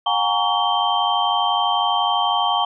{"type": "tone cluster", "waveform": "sine", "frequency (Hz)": [721, 813, 917, 1125, 3137], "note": ["F#5", "G#5", "A#5", "C#6", "G7"], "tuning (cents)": [-45, -37, -29, 25, 1], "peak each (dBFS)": -23, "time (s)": [0.06, 2.65], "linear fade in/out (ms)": 5, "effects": []}